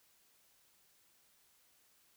silence, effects white hiss -70 dBFS RMS until 2.16 s

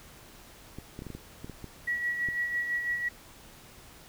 clicks, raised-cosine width 3 ms, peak -27 dBFS, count 10, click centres 0.786 / 0.991 / 1.021 / 1.067 / 1.103 / 1.15 / 1.445 / 1.497 / 1.643 / 2.287 s
sine tone with tremolo, 1928 Hz, B6, 42 cents flat, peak -26 dBFS, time 1.87-3.09 s, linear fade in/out 10 ms, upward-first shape sine, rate 6 Hz, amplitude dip 50%
effects pink hiss -52 dBFS RMS until 4.08 s

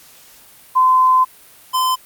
sine / square tone pair in turn, 1027 / 1027 Hz, C6 / C6, -33 / -33 cents, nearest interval unison, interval 0 cents, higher neither, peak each -9 / -15 dBFS, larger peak first, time 0.75-1.25 / 1.73-1.96 s, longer first, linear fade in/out 20 ms, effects white hiss -45 dBFS RMS until 2.05 s + Opus 48 kbps

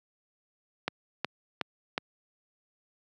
click train, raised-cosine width 0.3 ms, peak -12 dBFS, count 4, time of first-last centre 0.88-1.979 s, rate 2.73 Hz, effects high-pass 150 Hz 12 dB/octave

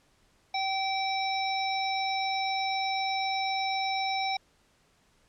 harmonic tone, 772 Hz, G5, 27 cents flat, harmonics 1 / 3 / 5 / 7, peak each -29 / -34 / -36 / -37 dBFS, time 0.54-4.37 s, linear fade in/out 5 ms, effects pink hiss -66 dBFS RMS until 5.28 s + low-pass 9000 Hz 12 dB/octave

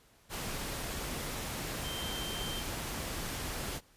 sine tone in noise, 3136 Hz, G7, in tune, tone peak -40 dBFS, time 1.82-2.64 s, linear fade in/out 50 ms, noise pink, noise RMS -38 dBFS, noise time 0.29-3.81 s, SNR -5 dB, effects pink hiss -64 dBFS RMS until 3.96 s + resampled to 32000 Hz

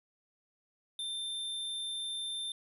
square tone, 3577 Hz, A7, 28 cents sharp, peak -36 dBFS, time 0.99-2.52 s, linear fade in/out 2 ms, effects resampled to 32000 Hz

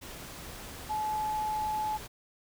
sine tone in noise, 857 Hz, A5, 46 cents flat, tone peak -29 dBFS, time 0.89-1.98 s, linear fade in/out 20 ms, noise pink, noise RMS -44 dBFS, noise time 0.01-2.08 s, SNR +12 dB, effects none

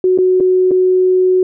sine tone with dropouts, 369.4 Hz, F#4, 3 cents flat, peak -8 dBFS, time 0.04-1.43 s, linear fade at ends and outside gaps 2 ms, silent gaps 0.177-0.186 / 0.401-0.406 / 0.71-0.715 s, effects none

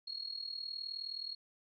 sine tone with amplitude modulation, 4299 Hz, C8, 46 cents sharp, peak -36 dBFS, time 0.07-1.35 s, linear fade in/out 10 ms, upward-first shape sine, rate 39.3 Hz, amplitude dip 80%, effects none

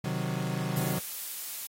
40% pulse chord, C diminished, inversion none, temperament equal with one note detuned, 130.81 / 154.94 / 185 Hz, C3 / Eb3 / Gb3, 0 / -7 / 0 cents, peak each -33 dBFS, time 0.04-0.99 s, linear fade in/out 5 ms
blue noise, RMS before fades -37 dBFS, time 0.76-1.67 s, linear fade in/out 5 ms
effects AAC 48 kbps

